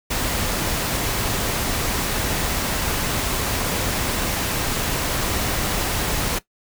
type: noise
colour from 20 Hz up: pink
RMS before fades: -23 dBFS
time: 0.1-6.39 s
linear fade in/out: 10 ms
effects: noise-tail reverb RT60 0.1 s tail -17 dB re dry

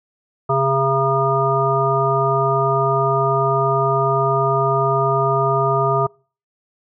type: harmonic tone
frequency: 135.4 Hz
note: C#3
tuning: 40 cents flat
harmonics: 1 / 3 / 5 / 7 / 9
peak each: -21 / -21 / -21 / -23 / -20 dBFS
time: 0.49-6.07 s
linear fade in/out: 10 ms
effects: noise-tail reverb RT60 0.4 s tail -26 dB re dry

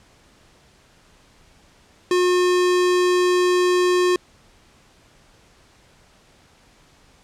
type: tone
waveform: square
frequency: 360 Hz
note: F#4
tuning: 47 cents flat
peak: -16 dBFS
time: 2.11-4.16 s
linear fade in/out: 2 ms
effects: pink hiss -54 dBFS RMS until 7.23 s + low-pass 8000 Hz 12 dB/octave

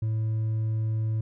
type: tone with hard clipping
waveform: sine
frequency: 110 Hz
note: A2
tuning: in tune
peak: -25 dBFS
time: 0.02-1.21 s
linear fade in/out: 5 ms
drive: 2 dB
effects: none

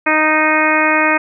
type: harmonic tone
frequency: 310 Hz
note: D#4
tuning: 6 cents flat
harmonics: 1 / 2 / 3 / 4 / 5 / 6 / 7 / 8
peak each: -19 / -19 / -19 / -19 / -19 / -19 / -19 / -19 dBFS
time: 0.06-1.18 s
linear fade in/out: 10 ms
effects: none

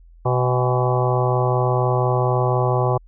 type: harmonic tone with a mistuned harmonic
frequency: 125.9 Hz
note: B2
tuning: 34 cents sharp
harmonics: 1 / 3 / 4 / 5 / 6 / 7 / 8 / 9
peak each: -19 / -24 / -25 / -26 / -27 / -27 / -28 / -29 dBFS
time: 0.25-2.98 s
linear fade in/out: 10 ms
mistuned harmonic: 7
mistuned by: -84 cents
effects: added 42 Hz sine -44 dBFS peak until 3.07 s

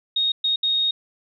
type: tone bursts at uneven times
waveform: sine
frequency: 3729 Hz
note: A#7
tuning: in tune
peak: -18 dBFS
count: 3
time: 0.16-0.32 / 0.44-0.56 / 0.63-0.91 s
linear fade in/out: 5 ms
effects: none

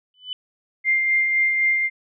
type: tone with exponential growth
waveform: sine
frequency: 3000 Hz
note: F#7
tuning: 23 cents sharp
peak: -23 dBFS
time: 0.14-0.33 s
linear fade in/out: 1 ms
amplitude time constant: 41 ms
type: tone with tremolo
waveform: sine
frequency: 2103 Hz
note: C7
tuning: 8 cents sharp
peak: -15 dBFS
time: 0.84-1.9 s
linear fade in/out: 50 ms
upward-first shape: sine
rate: 3.9 Hz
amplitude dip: 35%
effects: none

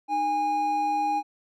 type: tone pair together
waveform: triangle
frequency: 307.2 / 820 Hz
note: D#4 / G#5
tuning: -22 / -22 cents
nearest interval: octave + perfect fourth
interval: 1700 cents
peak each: -32 / -21 dBFS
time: 0.08-1.23 s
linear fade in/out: 50 ms
effects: none

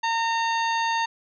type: harmonic tone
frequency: 915 Hz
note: A#5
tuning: 32 cents flat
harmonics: 1 / 2 / 3 / 4 / 5 / 7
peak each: -23 / -29 / -33 / -35 / -37 / -40 dBFS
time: 0.03-1.06 s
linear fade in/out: 10 ms
effects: none

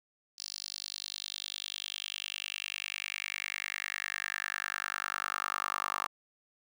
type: tone with high-pass filter sweep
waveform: 10% pulse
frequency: 50 Hz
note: G1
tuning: 35 cents sharp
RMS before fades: -38 dBFS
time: 0.38-6.07 s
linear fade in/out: 5 ms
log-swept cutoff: 4900 to 1100 Hz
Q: 4.3
effects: none

